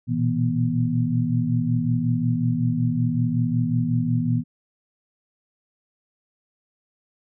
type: tone cluster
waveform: sine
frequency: 117.1 / 122.5 / 163.1 / 242.2 Hz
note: A#2 / B2 / E3 / B3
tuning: +8 / -14 / -18 / -34 cents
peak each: -25 / -25 / -25 / -24 dBFS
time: 0.07-4.44 s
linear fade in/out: 50 ms
effects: none